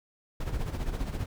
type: noise with tremolo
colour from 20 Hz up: brown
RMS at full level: -29 dBFS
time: 0.4-1.26 s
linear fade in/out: 5 ms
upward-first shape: sine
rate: 15 Hz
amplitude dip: 65%
effects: none